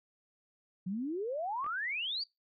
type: exponential sweep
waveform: sine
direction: up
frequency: 174.61 to 4776 Hz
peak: -33 dBFS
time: 0.86-2.24 s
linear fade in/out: 10 ms
type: clicks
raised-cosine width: 0.5 ms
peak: -34 / -33 dBFS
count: 2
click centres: 1.644 / 1.664 s
effects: noise-tail reverb RT60 0.2 s tail -24 dB re dry